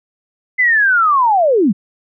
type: linear sweep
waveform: sine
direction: down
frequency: 2055 to 168.1 Hz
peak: -9 dBFS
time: 0.58-1.73 s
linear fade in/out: 20 ms
effects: none